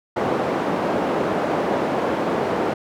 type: band-pass noise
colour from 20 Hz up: white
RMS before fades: -22 dBFS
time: 0.16-2.74 s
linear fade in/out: 10 ms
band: 210 to 640 Hz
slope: 12 dB/octave
effects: none